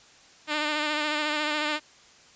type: tone with vibrato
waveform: 5% pulse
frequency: 301.2 Hz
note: D4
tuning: 44 cents sharp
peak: -14 dBFS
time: 0.47-1.8 s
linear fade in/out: 50 ms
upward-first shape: sine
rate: 14 Hz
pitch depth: 33 cents each way
effects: white hiss -54 dBFS RMS until 2.35 s + resampled to 16000 Hz